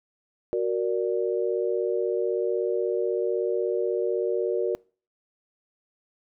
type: chord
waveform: sine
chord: Gb augmented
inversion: none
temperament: equal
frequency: 370 / 466.2 / 587.3 Hz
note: Gb4 / Bb4 / D5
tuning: 0 / 0 / 0 cents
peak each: -26 / -26 / -31 dBFS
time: 0.53-4.75 s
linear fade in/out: 0 ms
effects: noise-tail reverb RT60 0.4 s tail -26 dB re dry